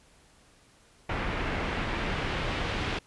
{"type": "noise with low-pass filter sweep", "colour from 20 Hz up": "pink", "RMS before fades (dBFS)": -31, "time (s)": [1.09, 2.99], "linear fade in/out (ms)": 5, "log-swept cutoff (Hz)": [2100, 3200], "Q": 1.2, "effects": ["pink hiss -60 dBFS RMS until 3.06 s", "resampled to 24000 Hz"]}